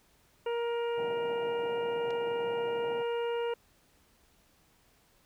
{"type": "harmonic tone", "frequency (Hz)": 470.4, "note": "A#4", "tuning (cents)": 16, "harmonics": [1, 2, 3, 4, 5, 6], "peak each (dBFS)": [-30, -39, -45, -51, -50, -46], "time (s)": [0.46, 3.54], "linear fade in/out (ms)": 5}
{"type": "band-pass noise", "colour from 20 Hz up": "white", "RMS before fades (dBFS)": -45, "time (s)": [0.97, 3.03], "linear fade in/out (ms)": 10, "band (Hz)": [110, 880], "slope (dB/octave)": 96}
{"type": "clicks", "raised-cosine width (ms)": 0.2, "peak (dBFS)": -33, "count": 2, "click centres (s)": [2.105, 2.108]}
{"effects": ["pink hiss -66 dBFS RMS until 5.25 s"]}